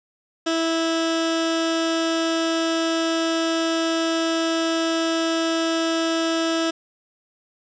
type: tone with notch filter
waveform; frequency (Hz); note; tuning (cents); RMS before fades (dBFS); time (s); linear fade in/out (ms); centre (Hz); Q
15% pulse; 327.9; E4; -9; -22; 0.46-6.71; 10; 910; 1.4
effects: resampled to 16000 Hz + 8-bit